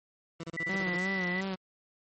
20% pulse tone bursts, 165.6 Hz, E3, 8 cents sharp, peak -32 dBFS, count 9, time 0.4-0.962 s, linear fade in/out 2 ms, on 34 ms, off 32 ms
sine tone, 1975.5 Hz, B6, in tune, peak -31 dBFS, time 0.57-1.41 s, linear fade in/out 5 ms
sawtooth tone with vibrato, 185.4 Hz, F#3, 4 cents sharp, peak -28 dBFS, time 0.68-1.56 s, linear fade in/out 20 ms, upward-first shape sine, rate 2.9 Hz, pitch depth 79 cents each way
effects MP3 32 kbps

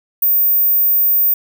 sine tone, 14960 Hz, A#9, 5 cents sharp, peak -10 dBFS, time 0.22-1.34 s, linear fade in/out 5 ms, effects none

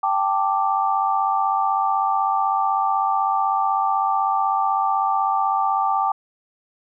sine chord, G suspended second, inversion none, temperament equal, 784 / 880 / 1174.7 Hz, G5 / A5 / D6, 0 / 0 / 0 cents, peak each -21 / -23 / -22 dBFS, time 0.03-6.12 s, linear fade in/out 5 ms, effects none

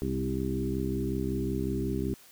harmonic tone with a mistuned harmonic, 65.41 Hz, C2, in tune, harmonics 1 / 2 / 3 / 4 / 5 / 6, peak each -35 / -35 / -35 / -35 / -35 / -35 dBFS, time 0.02-2.14 s, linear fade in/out 0 ms, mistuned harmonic 3, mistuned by +22 cents, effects white hiss -55 dBFS RMS until 2.31 s

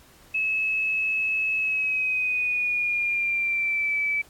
sine tone with pitch glide, 2587 to 2305 Hz, E7 to D7, -33 to -33 cents, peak -22 dBFS, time 0.34-4.22 s, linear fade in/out 10 ms, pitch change -200 cents, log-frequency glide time 1.56-3.98 s, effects pink hiss -54 dBFS RMS until 4.29 s + AAC 64 kbps

